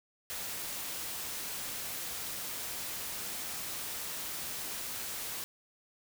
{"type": "noise", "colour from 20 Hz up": "white", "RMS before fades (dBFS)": -39, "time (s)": [0.3, 5.44], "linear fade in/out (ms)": 0, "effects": []}